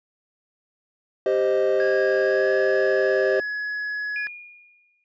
triangle chord, C minor, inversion second, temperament equal, 392 / 523.3 / 622.3 Hz, G4 / C5 / Eb5, 0 / 0 / 0 cents, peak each -19 / -20 / -21 dBFS, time 1.26-3.4 s, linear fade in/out 2 ms
triangle tone with pitch glide, 1640 to 1687.1 Hz, G#6 to G#6, -22 to +27 cents, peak -24 dBFS, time 1.8-4.27 s, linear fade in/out 0 ms, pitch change +49 cents, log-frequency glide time 2.23-2.5 s
sine tone with exponential decay, 2431 Hz, D#7, 41 cents flat, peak -28 dBFS, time 4.16-5.04 s, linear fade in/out 1 ms, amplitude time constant 190 ms
effects tanh soft clip ceiling -10 dBFS + resampled to 16000 Hz

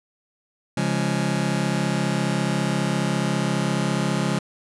sawtooth chord, Db major, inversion none, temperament just, 138.59 / 173.24 / 207.9 Hz, Db3 / F3 / Ab3, 0 / -14 / +2 cents, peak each -21 dBFS, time 0.77-4.39 s, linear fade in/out 5 ms, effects resampled to 24000 Hz

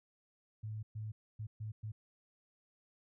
sine tone bursts at uneven times, 108.1 Hz, A2, 30 cents flat, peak -39 dBFS, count 5, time 0.63-0.83 / 0.95-1.12 / 1.39-1.47 / 1.6-1.72 / 1.83-1.92 s, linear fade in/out 10 ms, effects none

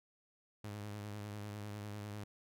sawtooth tone with vibrato, 103.83 Hz, G#2, in tune, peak -39 dBFS, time 0.64-2.24 s, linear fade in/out 5 ms, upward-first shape sine, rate 10 Hz, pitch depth 36 cents each way, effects none

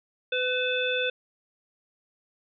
harmonic tone with a mistuned harmonic, 503 Hz, B4, 32 cents sharp, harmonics 1 / 3 / 5 / 7, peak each -28 / -31 / -30 / -31 dBFS, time 0.32-1.1 s, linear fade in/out 5 ms, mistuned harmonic 5, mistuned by +54 cents, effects none

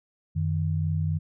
sine tone pair together, 92.02 / 155.56 Hz, F#2 / D#3, -9 / 0 cents, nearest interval major sixth, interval 909 cents, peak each -26 / -26 dBFS, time 0.35-1.19 s, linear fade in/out 20 ms, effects none

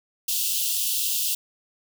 white high-pass noise, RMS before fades -25 dBFS, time 0.28-1.35 s, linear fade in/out 5 ms, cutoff 2700 Hz, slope 96 dB/octave, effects none

